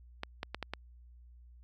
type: clicks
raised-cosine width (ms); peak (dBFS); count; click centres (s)
0.3; -20; 5; 0.234 / 0.431 / 0.546 / 0.627 / 0.736
effects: added 60 Hz sine -53 dBFS peak until 1.63 s